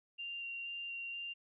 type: tone with vibrato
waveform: sine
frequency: 2774 Hz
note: F7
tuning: 12 cents flat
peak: -40 dBFS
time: 0.18-1.34 s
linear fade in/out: 20 ms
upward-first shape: square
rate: 2.1 Hz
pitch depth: 8 cents each way
effects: none